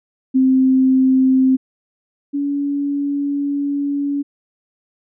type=tone pair in turn; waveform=sine; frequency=261.6 / 283.9 Hz; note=C4 / C#4; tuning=0 / +41 cents; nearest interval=minor second; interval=141 cents; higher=second; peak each=-10 / -17 dBFS; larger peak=first; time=0.34-1.57 / 2.33-4.23 s; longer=second; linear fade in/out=20 ms; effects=none

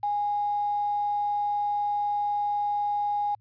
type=tone with quantisation; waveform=sine; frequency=824 Hz; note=G#5; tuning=14 cents flat; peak=-24 dBFS; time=0.03-3.35 s; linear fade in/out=5 ms; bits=8; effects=added 108 Hz sine -59 dBFS peak until 3.4 s + resampled to 11025 Hz

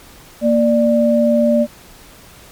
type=tone pair together; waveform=sine; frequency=233.1 / 590.8 Hz; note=A#3 / D5; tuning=0 / +10 cents; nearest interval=octave + major third; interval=1610 cents; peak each=-13 dBFS; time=0.41-1.67 s; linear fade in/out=50 ms; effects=pink hiss -42 dBFS RMS until 2.51 s + MP3 96 kbps

